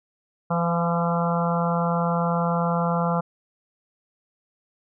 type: harmonic tone with a mistuned harmonic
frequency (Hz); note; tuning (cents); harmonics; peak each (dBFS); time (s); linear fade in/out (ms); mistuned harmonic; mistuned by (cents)
170; F3; -46; 1 / 3 / 4 / 5 / 6 / 7 / 8; -23 / -28 / -29 / -30 / -31 / -31 / -32; 0.5-3.21; 10; 4; +18
effects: none